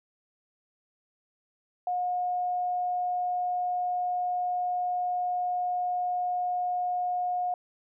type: tone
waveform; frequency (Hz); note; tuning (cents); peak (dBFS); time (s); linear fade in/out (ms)
sine; 720; F#5; -47; -26; 1.87-7.54; 2
effects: none